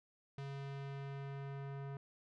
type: tone with low-pass filter sweep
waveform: square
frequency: 138.59 Hz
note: C#3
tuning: in tune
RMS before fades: -45 dBFS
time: 0.38-1.97 s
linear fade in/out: 2 ms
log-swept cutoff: 4200 to 1500 Hz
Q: 0.87
effects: none